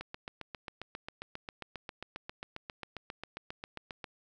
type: click train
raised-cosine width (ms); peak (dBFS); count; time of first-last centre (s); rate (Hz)
0.3; -24; 31; 0.01-4.042; 7.44
effects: none